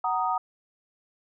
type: chord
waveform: sine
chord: D# minor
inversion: first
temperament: just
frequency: 746.7 / 933.4 / 1244.5 Hz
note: F#5 / A#5 / D#6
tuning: +16 / +2 / 0 cents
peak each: -28 dBFS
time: 0.04-0.38 s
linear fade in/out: 5 ms
effects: none